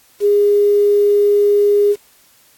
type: tone with quantisation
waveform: sine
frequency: 410 Hz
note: G#4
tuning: 22 cents flat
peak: -9 dBFS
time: 0.2-1.96 s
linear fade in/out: 50 ms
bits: 6
effects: white hiss -51 dBFS RMS until 2.57 s + AAC 64 kbps